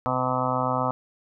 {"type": "harmonic tone", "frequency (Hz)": 127.7, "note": "C3", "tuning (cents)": -42, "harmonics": [1, 2, 4, 5, 6, 7, 8, 9, 10], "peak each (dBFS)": [-31, -31, -31, -31, -31, -31, -31, -31, -31], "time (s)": [0.06, 0.91], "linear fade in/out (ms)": 0, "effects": []}